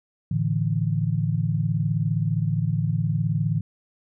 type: chord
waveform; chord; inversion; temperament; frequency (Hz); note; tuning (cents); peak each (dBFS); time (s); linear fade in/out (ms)
sine; A suspended fourth; none; equal with one note detuned; 110 / 145.48 / 164.81; A2 / D3 / E3; 0 / -16 / 0; -25; 0.31-3.61; 5
effects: none